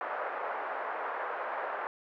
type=band-pass noise; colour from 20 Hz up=pink; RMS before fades=-36 dBFS; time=0.01-1.87 s; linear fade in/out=0 ms; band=550 to 1600 Hz; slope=24 dB/octave; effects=none